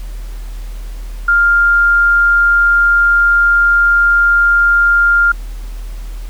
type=tone; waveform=sine; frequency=1400 Hz; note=F6; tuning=4 cents sharp; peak=-7 dBFS; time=1.28-5.32 s; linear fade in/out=5 ms; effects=added 40 Hz sine -22 dBFS peak until 6.29 s + pink hiss -41 dBFS RMS until 6.29 s